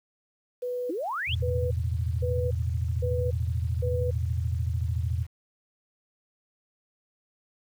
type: tone bursts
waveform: sine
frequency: 493.9 Hz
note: B4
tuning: in tune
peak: -28 dBFS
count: 5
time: 0.62-4.11 s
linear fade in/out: 10 ms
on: 290 ms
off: 510 ms
type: exponential sweep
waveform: sine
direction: up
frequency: 290.4 to 3529 Hz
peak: -28 dBFS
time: 0.89-1.35 s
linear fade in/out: 10 ms
type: chord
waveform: sine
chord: E suspended fourth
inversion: none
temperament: equal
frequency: 82.41 / 110 / 123.47 Hz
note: E2 / A2 / B2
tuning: 0 / 0 / 0 cents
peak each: -27 / -31 / -33 dBFS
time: 1.27-5.27 s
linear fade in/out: 50 ms
effects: 9-bit